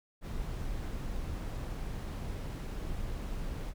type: noise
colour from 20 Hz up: brown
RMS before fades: -37 dBFS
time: 0.21-3.74 s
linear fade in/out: 50 ms
effects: none